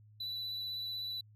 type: tone with vibrato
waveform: triangle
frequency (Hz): 3969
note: B7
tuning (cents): +8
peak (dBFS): -36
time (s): 0.2-1.21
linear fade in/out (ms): 5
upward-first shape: sine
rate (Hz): 16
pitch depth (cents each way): 17
effects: added 106 Hz sine -57 dBFS peak until 1.35 s